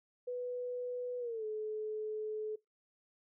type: tone with pitch glide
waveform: sine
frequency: 493.9 to 430 Hz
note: B4 to A4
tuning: 0 to -40 cents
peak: -36 dBFS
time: 0.27-2.56 s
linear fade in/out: 10 ms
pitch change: -240 cents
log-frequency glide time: 1.19-1.45 s
effects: noise-tail reverb RT60 0.2 s tail -23 dB re dry